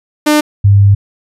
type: tone pair in turn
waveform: sawtooth / sine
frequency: 300 / 100.11 Hz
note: D4 / G2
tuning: +37 / +37 cents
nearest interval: octave + perfect fifth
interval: 1900 cents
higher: first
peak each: -3 dBFS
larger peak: neither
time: 0.26-0.41 / 0.64-0.95 s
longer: second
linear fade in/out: 10 ms
effects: resampled to 32000 Hz